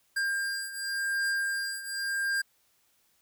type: beating tone pair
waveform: square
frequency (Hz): 1600 / 1600.9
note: G6 / G6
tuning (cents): +35 / +36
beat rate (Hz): 0.9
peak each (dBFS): -31 / -35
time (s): 0.16-2.42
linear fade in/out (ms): 10
effects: white hiss -69 dBFS RMS until 3.21 s

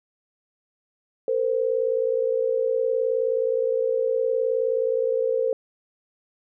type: tone pair together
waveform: sine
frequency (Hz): 455.7 / 515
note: A#4 / C5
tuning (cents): -39 / -28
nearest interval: major second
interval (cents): 211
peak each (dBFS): -23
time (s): 1.28-5.53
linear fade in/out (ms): 2
effects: none

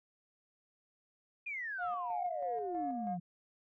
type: exponential sweep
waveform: sine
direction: down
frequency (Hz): 2487 to 168.5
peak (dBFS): -37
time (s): 1.46-3.2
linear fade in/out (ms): 10
type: tone with tremolo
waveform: sine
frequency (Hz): 713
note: F5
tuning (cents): +36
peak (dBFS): -34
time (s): 1.78-3.18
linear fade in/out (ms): 50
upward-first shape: square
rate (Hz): 3.1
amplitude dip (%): 40
effects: tanh soft clip ceiling -27 dBFS

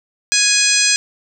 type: harmonic tone with a mistuned harmonic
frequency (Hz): 830.6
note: G#5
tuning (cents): 0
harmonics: 2 / 3 / 4 / 5 / 6 / 7 / 8 / 9 / 10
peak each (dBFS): -22 / -18 / -24 / -21 / -19 / -18 / -24 / -21 / -24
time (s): 0.32-0.96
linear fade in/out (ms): 0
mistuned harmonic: 7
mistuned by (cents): +54
effects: none

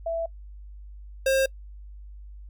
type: tone pair in turn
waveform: sine / square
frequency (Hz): 663 / 534.2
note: E5 / C5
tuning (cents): +10 / +36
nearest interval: major third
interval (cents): 374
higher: first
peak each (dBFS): -25 / -20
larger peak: second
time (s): 0.06-0.26 / 1.26-1.46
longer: neither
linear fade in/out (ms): 5
effects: noise-tail reverb RT60 0.1 s tail -25 dB re dry + added 50 Hz sine -40 dBFS peak until 2.49 s

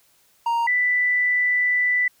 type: tone pair in turn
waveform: triangle / sine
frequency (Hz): 932.3 / 1982.9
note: A#5 / B6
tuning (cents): 0 / +6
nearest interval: octave + minor second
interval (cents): 1306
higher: second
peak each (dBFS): -17 / -17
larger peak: neither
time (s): 0.46-0.67 / 0.67-2.08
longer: second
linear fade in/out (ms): 5
effects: white hiss -60 dBFS RMS until 2.2 s

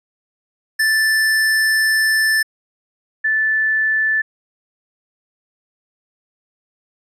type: tone pair in turn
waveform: square / sine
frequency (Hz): 1760 / 1753.1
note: A6 / A6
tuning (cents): 0 / -7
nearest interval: unison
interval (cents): 7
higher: first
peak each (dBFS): -14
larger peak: neither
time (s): 0.79-2.43 / 3.24-4.22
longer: first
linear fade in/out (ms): 10
effects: resampled to 32000 Hz

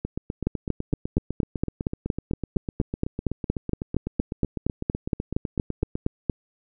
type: two click trains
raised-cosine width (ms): 3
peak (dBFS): -9 / -15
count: 26 / 48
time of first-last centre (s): 0.47-6.298 / 0.05-5.955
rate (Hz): 4.29 / 7.96
effects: none

